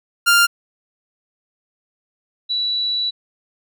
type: tone pair in turn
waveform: sawtooth / sine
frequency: 1396.9 / 3938 Hz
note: F6 / B7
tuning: 0 / -6 cents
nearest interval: octave + tritone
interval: 1794 cents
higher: second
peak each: -7 / -18 dBFS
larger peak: first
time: 0.26-0.47 / 2.49-3.11 s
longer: second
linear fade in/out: 20 ms
effects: none